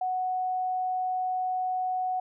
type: tone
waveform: sine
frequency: 740 Hz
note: F#5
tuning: in tune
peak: -26 dBFS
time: 0.01-2.2 s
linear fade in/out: 5 ms
effects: none